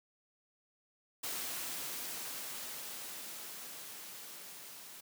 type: noise with level ramp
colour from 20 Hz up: white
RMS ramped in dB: -39 to -51 dBFS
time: 1.23-5.01 s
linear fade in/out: 10 ms
effects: high-pass 150 Hz 12 dB/octave